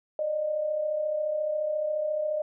sine tone pair together, 577.7 / 612 Hz, D5 / D#5, -29 / -29 cents, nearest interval minor second, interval 100 cents, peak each -35 / -26 dBFS, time 0.19-2.42 s, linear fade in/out 2 ms, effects none

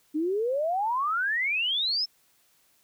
sine exponential sweep, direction up, 293.7 to 5380 Hz, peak -24 dBFS, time 0.14-2.06 s, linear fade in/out 20 ms, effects white hiss -65 dBFS RMS until 2.83 s

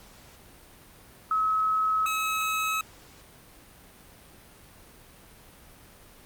sine / 25% pulse tone pair in turn, 1285 / 1285 Hz, E6 / E6, -45 / -45 cents, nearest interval unison, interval 0 cents, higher neither, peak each -22 dBFS, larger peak neither, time 1.31-2.06 / 2.06-2.81 s, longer neither, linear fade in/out 2 ms, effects pink hiss -52 dBFS RMS until 6.25 s + Opus 48 kbps

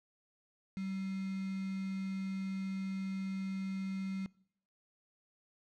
sine tone with quantisation, 191.8 Hz, G3, 37 cents flat, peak -36 dBFS, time 0.77-4.26 s, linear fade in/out 0 ms, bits 8, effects noise-tail reverb RT60 0.7 s tail -23 dB re dry + low-pass 5000 Hz 12 dB/octave

